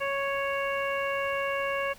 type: harmonic tone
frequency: 554.4 Hz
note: C#5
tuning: in tune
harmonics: 1 / 2 / 3 / 4 / 5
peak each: -30 / -33 / -35 / -36 / -37 dBFS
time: 0-1.94 s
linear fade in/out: 20 ms
effects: pink hiss -52 dBFS RMS until 1.98 s